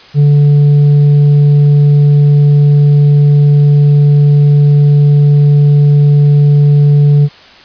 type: tone with tanh clipping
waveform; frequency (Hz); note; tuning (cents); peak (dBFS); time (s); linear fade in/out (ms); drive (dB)
triangle; 145.2; D3; -19; -4; 0.14-7.29; 50; 8
effects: white hiss -37 dBFS RMS until 7.64 s + resampled to 11025 Hz